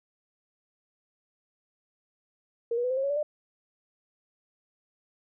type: tone with pitch steps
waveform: sine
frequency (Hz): 466.2 / 483.2 / 500.8 / 519.1 / 538 / 557.6 / 578 / 599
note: A#4 / B4 / B4 / C5 / C5 / C#5 / D5 / D5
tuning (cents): 0 / -38 / +24 / -14 / +48 / +10 / -28 / +34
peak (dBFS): -25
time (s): 2.71-3.23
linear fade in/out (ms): 5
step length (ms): 65
effects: none